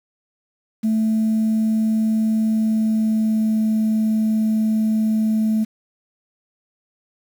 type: tone with pitch glide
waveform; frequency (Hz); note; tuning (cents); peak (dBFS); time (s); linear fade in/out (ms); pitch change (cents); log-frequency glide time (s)
sine; 220 to 218.5; A3 to A3; 0 to -12; -14; 0.83-5.65; 20; -12; 2.43-3.65
effects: tanh soft clip ceiling -13 dBFS + 7-bit